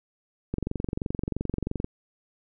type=click train; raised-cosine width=3 ms; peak=-15 dBFS; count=31; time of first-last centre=0.54-1.844 s; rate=23 Hz; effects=none